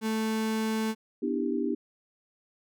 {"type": "tone", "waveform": "35% pulse", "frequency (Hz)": 220, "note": "A3", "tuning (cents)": 0, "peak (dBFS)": -25, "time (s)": [0.01, 0.95], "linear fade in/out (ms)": 50}
{"type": "chord", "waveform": "sine", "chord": "E minor seventh", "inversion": "second", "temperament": "just", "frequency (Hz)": [247.2, 296.7, 329.6, 395.6], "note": ["B3", "D4", "E4", "G4"], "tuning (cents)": [2, 18, 0, 16], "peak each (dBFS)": [-31, -31, -34, -32], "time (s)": [1.22, 1.75], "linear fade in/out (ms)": 10}
{"effects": []}